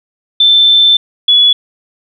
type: tone pair in turn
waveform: sine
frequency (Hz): 3542 / 3405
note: A7 / G#7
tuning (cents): +11 / +42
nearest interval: minor second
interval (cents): 69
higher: first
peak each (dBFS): -4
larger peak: neither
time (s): 0.4-0.97 / 1.28-1.53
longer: first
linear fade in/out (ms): 5
effects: none